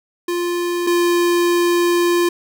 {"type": "tone pair in turn", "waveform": "square", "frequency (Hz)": [349.2, 347.8], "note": ["F4", "F4"], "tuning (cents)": [0, -7], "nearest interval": "unison", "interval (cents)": 7, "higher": "first", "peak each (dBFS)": [-19, -14], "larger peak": "second", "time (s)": [[0.28, 0.87], [0.87, 2.29]], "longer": "second", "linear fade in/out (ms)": 5, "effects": []}